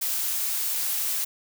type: noise with high-pass filter sweep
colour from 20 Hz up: blue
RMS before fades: -27 dBFS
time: 0.01-1.25 s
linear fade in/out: 10 ms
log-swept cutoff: 330 to 510 Hz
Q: 0.97
effects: none